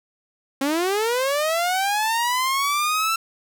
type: linear sweep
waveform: sawtooth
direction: up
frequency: 264.5 to 1344 Hz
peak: -16 dBFS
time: 0.61-3.16 s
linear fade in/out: 5 ms
effects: none